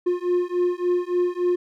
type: beating tone pair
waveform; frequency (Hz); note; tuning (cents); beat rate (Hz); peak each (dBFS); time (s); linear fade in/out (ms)
triangle; 354 / 357.5; F4 / F4; +23 / +41; 3.5; -21; 0.06-1.56; 10
effects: none